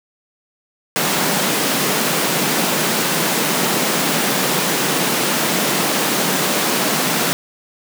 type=high-pass noise; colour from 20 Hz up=pink; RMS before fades=-18 dBFS; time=0.96-7.33 s; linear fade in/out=0 ms; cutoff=150 Hz; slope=48 dB/octave; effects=none